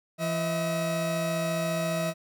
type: tone pair together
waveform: 40% pulse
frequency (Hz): 168.64 / 640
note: E3 / D#5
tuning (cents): +40 / +49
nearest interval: octave + major seventh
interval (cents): 2309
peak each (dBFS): -29 / -28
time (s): 0.18-2.14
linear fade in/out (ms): 50
effects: none